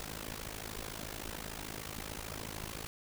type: noise with amplitude modulation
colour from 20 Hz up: pink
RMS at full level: -39 dBFS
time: 0-2.87 s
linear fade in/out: 0 ms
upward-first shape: sine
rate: 53.5 Hz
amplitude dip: 90%
effects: none